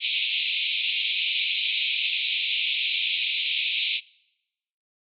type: band-pass noise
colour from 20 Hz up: pink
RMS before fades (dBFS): -26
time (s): 0-4.01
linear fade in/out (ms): 50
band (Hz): 2300 to 3900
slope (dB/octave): 96
effects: noise-tail reverb RT60 0.9 s tail -24 dB re dry + MP3 48 kbps